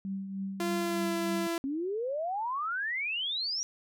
sine tone with tremolo, 194.2 Hz, G3, 16 cents flat, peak -31 dBFS, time 0.05-1.47 s, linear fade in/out 0 ms, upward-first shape triangle, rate 3.3 Hz, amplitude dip 55%
sawtooth tone with pitch glide, 343.7 to 336.2 Hz, F4 to E4, -28 to +34 cents, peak -26 dBFS, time 0.6-1.58 s, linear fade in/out 2 ms, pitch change -38 cents, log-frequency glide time 0.76-1.14 s
sine exponential sweep, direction up, 261.6 to 5830 Hz, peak -30 dBFS, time 1.64-3.63 s, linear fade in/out 0 ms
effects none

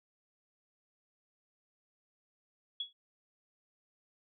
sine tone with exponential decay, 3361 Hz, G#7, 20 cents sharp, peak -31 dBFS, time 2.8-2.93 s, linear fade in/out 5 ms, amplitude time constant 27 ms, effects none

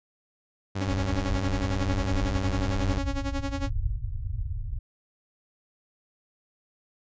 sawtooth tone with vibrato, 97 Hz, G2, 18 cents flat, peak -24 dBFS, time 0.75-2.99 s, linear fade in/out 10 ms, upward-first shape sine, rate 18 Hz, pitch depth 68 cents each way
sawtooth tone with tremolo, 277.2 Hz, C#4, in tune, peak -24 dBFS, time 0.8-3.7 s, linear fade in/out 20 ms, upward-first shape sine, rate 11 Hz, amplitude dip 85%
pink low-pass noise, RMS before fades -30 dBFS, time 0.87-4.79 s, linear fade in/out 5 ms, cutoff 120 Hz, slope 96 dB/octave
effects resampled to 16000 Hz

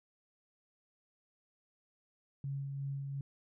sine tone with tremolo, 138.59 Hz, C#3, in tune, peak -35 dBFS, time 2.44-3.21 s, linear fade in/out 2 ms, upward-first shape sine, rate 2.8 Hz, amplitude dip 30%, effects none

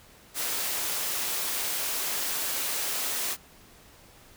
white high-pass noise, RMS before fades -30 dBFS, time 0.34-3.37 s, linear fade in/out 50 ms, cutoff 290 Hz, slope 12 dB/octave, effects pink hiss -54 dBFS RMS until 4.36 s

